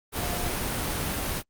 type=tone in noise; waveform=sine; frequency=709 Hz; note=F5; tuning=26 cents sharp; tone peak=-37 dBFS; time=0.15-0.52 s; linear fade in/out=50 ms; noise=pink; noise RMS=-29 dBFS; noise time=0.12-1.43 s; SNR=-11 dB; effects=Opus 32 kbps